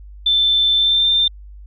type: tone with pitch glide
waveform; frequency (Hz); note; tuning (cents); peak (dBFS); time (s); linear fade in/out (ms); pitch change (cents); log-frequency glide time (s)
sine; 3540 to 3587; A7 to A7; +10 to +33; -12; 0.26-1.28; 5; +23; 0.76-1.08
effects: added 50 Hz sine -35 dBFS peak until 1.66 s